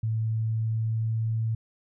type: tone with pitch glide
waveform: sine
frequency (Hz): 111.1 to 112.13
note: A2 to A2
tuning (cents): +17 to +33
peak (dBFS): -24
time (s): 0.03-1.55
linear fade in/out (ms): 5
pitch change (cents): +16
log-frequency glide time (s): 0.33-1.28
effects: none